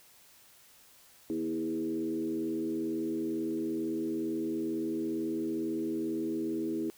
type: tone with frequency modulation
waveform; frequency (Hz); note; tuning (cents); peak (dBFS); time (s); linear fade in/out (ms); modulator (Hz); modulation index
sine; 323.5; E4; -32; -30; 1.3-6.9; 0; 82.2; 0.95
effects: white hiss -59 dBFS RMS until 6.97 s